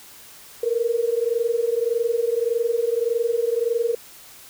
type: tone pair together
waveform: sine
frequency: 456.8 / 478.5 Hz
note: A#4 / A#4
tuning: -35 / +45 cents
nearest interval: minor second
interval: 80 cents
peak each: -22 dBFS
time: 0.63-3.95 s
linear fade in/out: 5 ms
effects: white hiss -45 dBFS RMS until 4.49 s